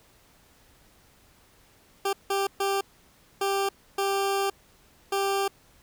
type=tone bursts at uneven times; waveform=20% pulse; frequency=393.9 Hz; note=G4; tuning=8 cents sharp; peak=-19 dBFS; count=6; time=2.05-2.13 / 2.3-2.47 / 2.6-2.81 / 3.41-3.69 / 3.98-4.5 / 5.12-5.48 s; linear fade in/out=5 ms; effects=pink hiss -59 dBFS RMS until 5.82 s